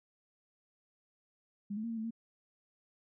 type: tone with pitch steps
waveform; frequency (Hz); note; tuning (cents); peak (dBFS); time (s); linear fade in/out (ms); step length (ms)
sine; 203.4 / 216.8 / 231.4 / 227.8 / 220 / 228.4; G#3 / A3 / A#3 / A#3 / A3 / A#3; -36 / -25 / -13 / -40 / 0 / -35; -35; 1.7-2.108; 10; 68
effects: none